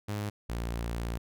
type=tone pair in turn; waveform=sawtooth; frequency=103.83 / 57.9 Hz; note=G#2 / A#1; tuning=0 / -11 cents; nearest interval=minor seventh; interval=1011 cents; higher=first; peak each=-28 dBFS; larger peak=neither; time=0.08-0.3 / 0.49-1.18 s; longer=second; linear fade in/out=10 ms; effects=none